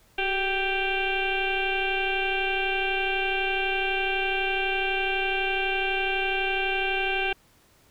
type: tone with frequency modulation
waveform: sine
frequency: 1568 Hz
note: G6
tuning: in tune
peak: -23 dBFS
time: 0.18-7.33 s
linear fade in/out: 5 ms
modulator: 396 Hz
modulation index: 3.7
effects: pink hiss -60 dBFS RMS until 7.9 s